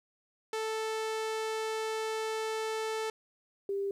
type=tone pair in turn; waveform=sawtooth / sine; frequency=440 / 396.6 Hz; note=A4 / G4; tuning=0 / +20 cents; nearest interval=major second; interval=180 cents; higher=first; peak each=-28 / -30 dBFS; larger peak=first; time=0.53-3.1 / 3.69-3.91 s; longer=first; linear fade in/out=2 ms; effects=low-pass 9000 Hz 12 dB/octave + 11-bit